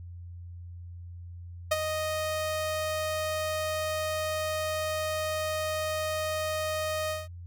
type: tone with ADSR envelope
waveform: sawtooth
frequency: 622 Hz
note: D#5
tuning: 1 cent flat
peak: -17 dBFS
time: 1.71-7.28 s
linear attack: 9 ms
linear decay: 31 ms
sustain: -8 dB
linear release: 180 ms
effects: added 87 Hz sine -40 dBFS peak until 7.46 s